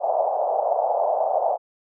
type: band-pass noise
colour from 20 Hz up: pink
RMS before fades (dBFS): -22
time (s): 0-1.58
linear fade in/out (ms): 50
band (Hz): 590 to 780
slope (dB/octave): 48
effects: none